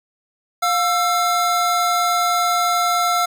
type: tone pair together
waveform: square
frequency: 709 / 1338.4 Hz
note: F5 / E6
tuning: +26 / +26 cents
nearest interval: major seventh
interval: 1100 cents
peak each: -20 / -19 dBFS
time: 0.62-3.26 s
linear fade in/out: 10 ms
effects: none